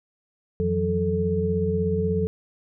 sine tone cluster, 89 / 165.3 / 181.8 / 437.7 Hz, F2 / E3 / F#3 / A4, +33 / +5 / -30 / -9 cents, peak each -27 / -31 / -26 / -24 dBFS, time 0.6-2.27 s, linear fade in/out 0 ms, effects none

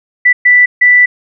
sine tone bursts at uneven times, 1975.5 Hz, B6, in tune, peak -3 dBFS, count 3, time 0.25-0.33 / 0.45-0.66 / 0.81-1.06 s, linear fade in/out 10 ms, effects none

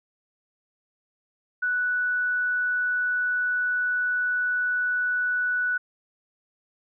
sine tone, 1480 Hz, F#6, in tune, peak -22 dBFS, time 1.62-5.78 s, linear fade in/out 10 ms, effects none

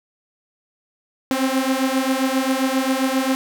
sawtooth beating tone pair, 260.4 / 267.9 Hz, C4 / C4, -8 / +41 cents, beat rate 7.5 Hz, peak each -17 dBFS, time 1.31-3.35 s, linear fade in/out 0 ms, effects none

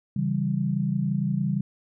sine chord, C# diminished, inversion none, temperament equal, 138.59 / 164.81 / 196 Hz, C#3 / E3 / G3, 0 / 0 / 0 cents, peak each -27 / -28 / -26 dBFS, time 0.16-1.61 s, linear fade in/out 5 ms, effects none

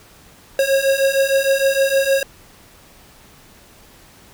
square beating tone pair, 540 / 546.5 Hz, C#5 / C#5, -45 / -25 cents, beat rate 6.5 Hz, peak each -19 / -17 dBFS, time 0.59-2.23 s, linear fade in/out 2 ms, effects pink hiss -47 dBFS RMS until 4.33 s

